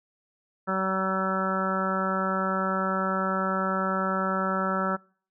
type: harmonic tone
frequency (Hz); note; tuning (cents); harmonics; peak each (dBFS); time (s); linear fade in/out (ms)
190; F#3; +46; 1 / 2 / 3 / 4 / 5 / 6 / 7 / 8 / 9; -30 / -35 / -32 / -37 / -35 / -39 / -28 / -38 / -39; 0.67-4.97; 20
effects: noise-tail reverb RT60 0.5 s tail -26 dB re dry